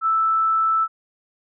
sine tone, 1318.5 Hz, E6, in tune, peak -16 dBFS, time 0.01-0.88 s, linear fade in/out 50 ms, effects none

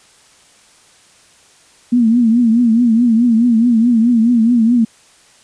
sine tone with vibrato, 233.1 Hz, A#3, in tune, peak -8 dBFS, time 1.92-4.85 s, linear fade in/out 10 ms, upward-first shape triangle, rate 4.7 Hz, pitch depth 120 cents each way, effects white hiss -48 dBFS RMS until 5.43 s + resampled to 22050 Hz

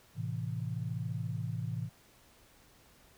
sine chord, A minor, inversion none, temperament equal, 110 / 130.81 / 164.81 Hz, A2 / C3 / E3, 0 / 0 / 0 cents, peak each -37 / -38 / -39 dBFS, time 0.15-1.9 s, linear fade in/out 50 ms, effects pink hiss -62 dBFS RMS until 3.17 s

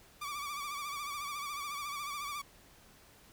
sawtooth tone with vibrato, 1160 Hz, D6, 22 cents flat, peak -34 dBFS, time 0.21-2.42 s, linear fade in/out 10 ms, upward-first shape sine, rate 14 Hz, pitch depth 64 cents each way, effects pink hiss -60 dBFS RMS until 3.32 s

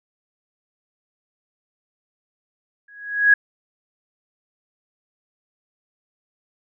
sine tone with exponential growth, 1661.2 Hz, G#6, in tune, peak -7 dBFS, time 2.88-3.34 s, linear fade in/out 5 ms, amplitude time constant 100 ms, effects none

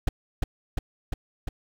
brown noise with echo, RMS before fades -20 dBFS, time 0.07-0.09 s, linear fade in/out 5 ms, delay 350 ms, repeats 4, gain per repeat -2 dB, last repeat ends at 1.49 s, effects none

